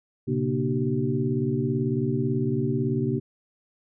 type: tone cluster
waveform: sine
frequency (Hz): 118.7 / 136.8 / 237.5 / 301 / 382.8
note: A#2 / C#3 / A#3 / D4 / G4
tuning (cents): +32 / -23 / +33 / +43 / -41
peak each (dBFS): -30 / -27 / -28 / -31 / -29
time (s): 0.27-3.2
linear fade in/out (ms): 20
effects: none